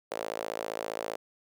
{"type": "tone with high-pass filter", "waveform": "sawtooth", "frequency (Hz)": 55.1, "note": "A1", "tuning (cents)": 3, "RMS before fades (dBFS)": -36, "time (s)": [0.11, 1.16], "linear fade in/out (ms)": 5, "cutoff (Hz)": 530, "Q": 2.9, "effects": []}